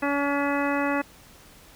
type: harmonic tone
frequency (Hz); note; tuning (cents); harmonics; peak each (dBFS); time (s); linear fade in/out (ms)
283.7; C#4; +40; 1 / 2 / 3 / 4 / 5 / 6 / 7 / 9; -26 / -29 / -31 / -32 / -33 / -34 / -34 / -36; 0.02-1.02; 10
effects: pink hiss -51 dBFS RMS until 1.75 s